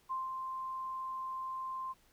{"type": "tone with ADSR envelope", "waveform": "sine", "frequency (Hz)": 1046.5, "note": "C6", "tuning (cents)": 0, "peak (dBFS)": -33, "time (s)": [0.09, 1.94], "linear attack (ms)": 25, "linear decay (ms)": 170, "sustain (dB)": -4, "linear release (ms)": 29, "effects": ["pink hiss -68 dBFS RMS until 2.12 s"]}